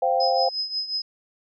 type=chord; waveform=sine; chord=C suspended fourth; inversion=none; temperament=equal; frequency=523.3 / 698.5 / 784 Hz; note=C5 / F5 / G5; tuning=0 / 0 / 0 cents; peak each=-23 dBFS; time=0.02-0.49 s; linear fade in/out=5 ms
type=tone with tremolo; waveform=sine; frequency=5070 Hz; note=D#8; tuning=32 cents sharp; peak=-22 dBFS; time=0.2-1.02 s; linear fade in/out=5 ms; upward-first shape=triangle; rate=5.6 Hz; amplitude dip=80%
effects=none